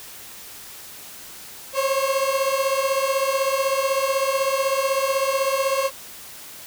30% pulse beating tone pair, 533 / 549 Hz, C5 / C#5, +32 / -17 cents, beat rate 16 Hz, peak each -20 dBFS, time 1.73-5.91 s, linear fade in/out 50 ms, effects white hiss -40 dBFS RMS until 6.66 s

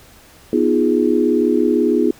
sine chord, F half-diminished seventh, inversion second, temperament equal, 246.9 / 311.1 / 349.2 / 415.3 Hz, Cb4 / Eb4 / F4 / Ab4, 0 / 0 / 0 / 0 cents, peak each -18 dBFS, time 0.53-2.11 s, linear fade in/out 2 ms, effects pink hiss -46 dBFS RMS until 2.19 s

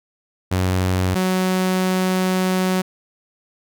sawtooth tone pair in turn, 92.5 / 185.64 Hz, F#2 / F#3, 0 / +6 cents, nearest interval octave, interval 1206 cents, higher second, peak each -13 / -13 dBFS, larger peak neither, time 0.51-1.15 / 1.15-2.82 s, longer second, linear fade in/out 10 ms, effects none

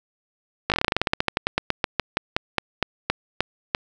slowing click train, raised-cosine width 0.3 ms, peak -3 dBFS, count 28, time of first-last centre 0.7-3.749 s, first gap 18 ms, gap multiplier 1.12, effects none

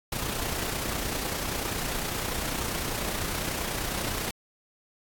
pink noise with amplitude modulation, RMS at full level -29 dBFS, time 0.12-4.31 s, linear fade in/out 5 ms, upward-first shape sine, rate 30.1 Hz, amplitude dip 45%, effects AAC 64 kbps

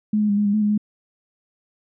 sine tone with pitch steps, 212 / 210.3 / 202.6 / 207.8 / 202.4 / 213.9 / 208.1 / 210.1 Hz, G#3 / G#3 / G#3 / G#3 / G#3 / A3 / G#3 / G#3, +36 / +22 / -43 / +1 / -44 / -49 / +4 / +20 cents, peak -16 dBFS, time 0.13-0.778 s, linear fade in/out 5 ms, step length 81 ms, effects none

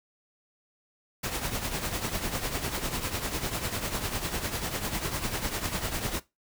pink noise with tremolo, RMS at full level -29 dBFS, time 1.23-6.2 s, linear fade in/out 10 ms, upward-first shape triangle, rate 10 Hz, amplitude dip 70%, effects noise-tail reverb RT60 0.2 s tail -18 dB re dry

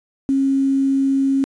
sine tone with quantisation, 271.5 Hz, C#4, 36 cents flat, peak -14 dBFS, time 0.29-1.44 s, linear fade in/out 0 ms, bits 7, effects resampled to 22050 Hz

